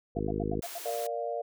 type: harmonic tone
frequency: 52 Hz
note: G#1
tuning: 3 cents sharp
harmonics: 1 / 2 / 3 / 4 / 5 / 6 / 7 / 8 / 9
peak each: -38 / -38 / -38 / -38 / -38 / -38 / -38 / -38 / -38 dBFS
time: 0.15-0.61 s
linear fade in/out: 10 ms
type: tone bursts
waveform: sine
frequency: 688 Hz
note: F5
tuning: 26 cents flat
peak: -35 dBFS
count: 7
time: 0.16-0.903 s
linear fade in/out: 5 ms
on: 35 ms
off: 83 ms
type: high-pass noise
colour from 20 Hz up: white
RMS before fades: -42 dBFS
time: 0.62-1.07 s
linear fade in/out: 5 ms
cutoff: 310 Hz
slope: 48 dB/octave
type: chord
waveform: sine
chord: Bb major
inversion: none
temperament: equal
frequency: 466.2 / 587.3 / 698.5 Hz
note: Bb4 / D5 / F5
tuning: 0 / 0 / 0 cents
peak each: -35 dBFS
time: 0.85-1.42 s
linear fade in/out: 10 ms
effects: none